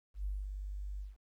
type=tone with ADSR envelope; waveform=sine; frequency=49.31 Hz; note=G1; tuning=11 cents sharp; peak=-33 dBFS; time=0.14-1.17 s; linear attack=110 ms; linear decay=220 ms; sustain=-5 dB; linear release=170 ms; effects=12-bit